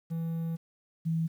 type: tone pair in turn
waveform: triangle / sine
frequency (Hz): 164.81 / 163.2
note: E3 / E3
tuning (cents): 0 / -17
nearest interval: unison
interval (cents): 17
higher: first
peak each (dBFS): -28 / -26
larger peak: second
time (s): 0.1-0.57 / 1.05-1.28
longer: first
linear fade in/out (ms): 20
effects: 10-bit